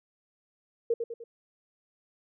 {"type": "tone with echo", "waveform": "sine", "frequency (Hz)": 463.8, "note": "A#4", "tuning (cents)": -9, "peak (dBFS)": -22, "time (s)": [0.9, 0.94], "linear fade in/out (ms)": 5, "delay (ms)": 100, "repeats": 3, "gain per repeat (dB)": -6, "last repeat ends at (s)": 1.24, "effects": []}